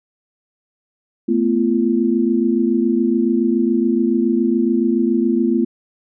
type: tone cluster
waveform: sine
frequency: 222.5 / 249.6 / 341.7 Hz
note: A3 / B3 / F4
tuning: +20 / +19 / -38 cents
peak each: -18 dBFS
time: 1.28-5.65 s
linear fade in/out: 10 ms
effects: none